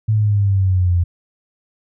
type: exponential sweep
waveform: sine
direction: down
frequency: 109.9 to 85.8 Hz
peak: -12 dBFS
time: 0.08-1.04 s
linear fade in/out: 10 ms
effects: none